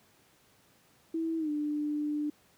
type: tone with pitch glide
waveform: sine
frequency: 326.1 to 297.3 Hz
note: E4 to D4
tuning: -19 to +21 cents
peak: -29 dBFS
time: 1.14-2.3 s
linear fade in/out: 5 ms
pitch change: -160 cents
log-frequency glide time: 1.38-1.5 s
effects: pink hiss -64 dBFS RMS until 2.57 s + high-pass 100 Hz 12 dB/octave